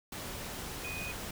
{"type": "tone in noise", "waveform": "sine", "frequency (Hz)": 2489, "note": "D#7", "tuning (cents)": 0, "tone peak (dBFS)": -39, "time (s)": [0.84, 1.12], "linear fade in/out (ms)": 5, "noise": "pink", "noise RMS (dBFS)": -41, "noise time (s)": [0.12, 1.31], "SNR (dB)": -1, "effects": []}